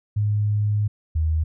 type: tone pair in turn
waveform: sine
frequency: 104.6 / 79.02 Hz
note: G#2 / D#2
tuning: +13 / +27 cents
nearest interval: perfect fourth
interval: 486 cents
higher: first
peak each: -18 dBFS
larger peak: neither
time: 0.16-0.88 / 1.15-1.44 s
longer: first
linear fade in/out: 10 ms
effects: none

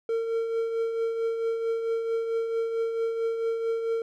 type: tone with tremolo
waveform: triangle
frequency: 455.8 Hz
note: A#4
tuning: 39 cents flat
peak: -21 dBFS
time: 0.09-4.02 s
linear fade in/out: 2 ms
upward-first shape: triangle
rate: 4.5 Hz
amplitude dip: 50%
effects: none

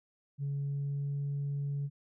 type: tone with pitch glide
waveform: sine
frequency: 140.8 to 141.78 Hz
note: C#3 to C#3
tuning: +27 to +39 cents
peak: -30 dBFS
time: 0.38-1.9 s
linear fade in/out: 50 ms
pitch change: +12 cents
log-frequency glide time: 0.62-1.19 s
effects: tanh soft clip ceiling -29 dBFS

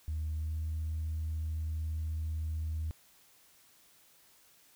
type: tone with pitch glide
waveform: sine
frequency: 77.78 to 79 Hz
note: D#2 to D#2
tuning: 0 to +27 cents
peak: -31 dBFS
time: 0.08-2.91 s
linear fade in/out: 0 ms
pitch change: +27 cents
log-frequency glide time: 0.37-0.55 s
effects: tanh soft clip ceiling -29 dBFS + white hiss -63 dBFS RMS until 4.75 s

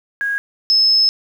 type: tone pair in turn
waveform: sine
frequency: 1643 / 5204 Hz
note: G#6 / E8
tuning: -19 / -23 cents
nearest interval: octave + minor sixth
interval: 1996 cents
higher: second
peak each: -17 / -10 dBFS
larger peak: second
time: 0.21-0.38 / 0.7-1.09 s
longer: second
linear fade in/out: 0 ms
effects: 7-bit

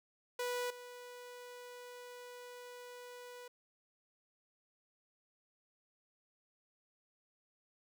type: tone with level steps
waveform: sawtooth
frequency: 491.3 Hz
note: B4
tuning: 9 cents flat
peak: -32 / -45 dBFS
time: 0.39-3.48 s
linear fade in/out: 5 ms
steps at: 0.7 s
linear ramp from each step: 5 ms
effects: none

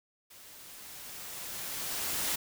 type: noise with level ramp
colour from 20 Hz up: white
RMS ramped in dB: -53 to -31 dBFS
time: 0.3-2.36 s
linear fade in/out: 10 ms
effects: none

